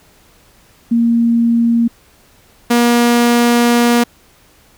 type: tone pair in turn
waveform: sine / sawtooth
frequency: 233.1 / 238.4 Hz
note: A#3 / A#3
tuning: 0 / +39 cents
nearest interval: unison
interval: 39 cents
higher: second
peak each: -9 / -5 dBFS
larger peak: second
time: 0.91-1.88 / 2.7-4.04 s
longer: second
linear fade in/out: 10 ms
effects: pink hiss -49 dBFS RMS until 4.77 s